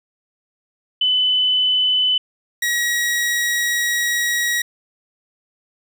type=tone pair in turn; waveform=sine / sawtooth; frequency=3011 / 1907.2 Hz; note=F#7 / A#6; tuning=+30 / +39 cents; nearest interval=minor sixth; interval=791 cents; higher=first; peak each=-14 dBFS; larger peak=neither; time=1.01-2.18 / 2.62-4.62 s; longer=second; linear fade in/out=5 ms; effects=none